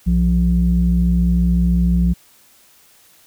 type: tone pair together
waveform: sine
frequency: 61.73 / 175.6 Hz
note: B1 / F3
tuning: 0 / +10 cents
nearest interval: octave + tritone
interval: 1810 cents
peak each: -14 dBFS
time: 0.06-2.14 s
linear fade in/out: 20 ms
effects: tanh soft clip ceiling -6 dBFS + white hiss -51 dBFS RMS until 3.26 s